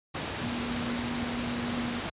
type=tone in noise; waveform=sine; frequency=240 Hz; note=B3; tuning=49 cents flat; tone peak=-32 dBFS; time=0.42-2 s; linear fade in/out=10 ms; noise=pink; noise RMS=-33 dBFS; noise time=0.14-2.1 s; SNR=-2 dB; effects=high-pass 80 Hz 12 dB/octave + resampled to 8000 Hz